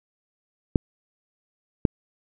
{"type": "clicks", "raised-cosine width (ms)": 3, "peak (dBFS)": -4, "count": 2, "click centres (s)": [0.758, 1.852], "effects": []}